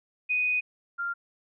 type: tone pair in turn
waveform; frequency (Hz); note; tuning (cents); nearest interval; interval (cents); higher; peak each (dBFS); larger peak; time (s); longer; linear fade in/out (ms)
sine; 2489 / 1392.9; D#7 / F6; 0 / -5; minor seventh; 1005; first; -23 / -28; first; 0.29-0.61 / 0.98-1.14; first; 20
effects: none